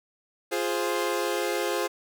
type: chord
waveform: sawtooth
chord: F minor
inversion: none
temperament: equal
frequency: 349.2 / 415.3 / 523.3 Hz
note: F4 / Ab4 / C5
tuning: 0 / 0 / 0 cents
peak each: -26 dBFS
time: 0.51-1.88 s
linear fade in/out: 20 ms
effects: none